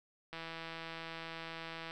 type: click train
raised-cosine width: 0.3 ms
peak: -28 dBFS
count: 260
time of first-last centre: 0.33-1.909 s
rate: 164 Hz
effects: none